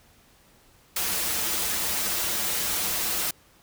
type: noise with comb filter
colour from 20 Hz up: white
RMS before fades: -27 dBFS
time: 0.96-3.31 s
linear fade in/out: 5 ms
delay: 7.5 ms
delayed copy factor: -0.85
effects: pink hiss -58 dBFS RMS until 3.62 s